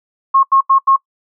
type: tone bursts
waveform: sine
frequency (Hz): 1082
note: C#6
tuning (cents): -42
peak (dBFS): -7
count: 4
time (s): 0.34-0.964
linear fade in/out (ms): 10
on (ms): 93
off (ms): 84
effects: noise-tail reverb RT60 0.1 s tail -21 dB re dry